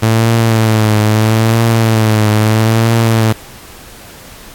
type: tone with vibrato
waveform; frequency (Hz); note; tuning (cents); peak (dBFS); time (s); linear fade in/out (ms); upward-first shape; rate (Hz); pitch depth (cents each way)
sawtooth; 110.8; A2; +13; -4; 0.02-3.33; 10; triangle; 0.77; 72
effects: pink hiss -35 dBFS RMS until 4.54 s + AAC 64 kbps